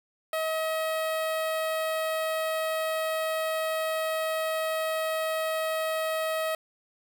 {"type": "tone with notch filter", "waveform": "sawtooth", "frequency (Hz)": 637, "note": "D#5", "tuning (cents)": 41, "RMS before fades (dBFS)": -29, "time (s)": [0.33, 6.55], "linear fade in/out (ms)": 2, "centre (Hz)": 6100, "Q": 1.3, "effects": []}